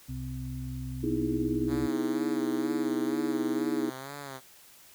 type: harmonic tone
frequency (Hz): 64.2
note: C2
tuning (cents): -32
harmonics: 1 / 2 / 4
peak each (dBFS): -39 / -36 / -40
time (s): 0.08-1.88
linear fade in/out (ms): 20
type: chord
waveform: sine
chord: E major seventh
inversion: second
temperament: equal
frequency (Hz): 246.9 / 311.1 / 329.6 / 415.3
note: B3 / D#4 / E4 / G#4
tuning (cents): 0 / 0 / 0 / 0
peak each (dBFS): -34 / -30 / -32 / -36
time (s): 1.03-3.9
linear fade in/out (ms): 10
type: tone with vibrato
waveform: 5% pulse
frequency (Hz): 136.9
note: C#3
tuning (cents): -21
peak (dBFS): -28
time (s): 1.67-4.41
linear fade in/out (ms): 50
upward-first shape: sine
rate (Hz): 2.1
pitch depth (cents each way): 86
effects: white hiss -55 dBFS RMS until 4.94 s